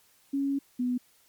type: tone pair in turn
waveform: sine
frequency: 277.2 / 248 Hz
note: C#4 / B3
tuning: 0 / +7 cents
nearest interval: major second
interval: 193 cents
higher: first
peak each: -25 dBFS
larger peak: neither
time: 0.33-0.59 / 0.79-0.98 s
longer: first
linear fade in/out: 10 ms
effects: white hiss -63 dBFS RMS until 1.28 s + MP3 96 kbps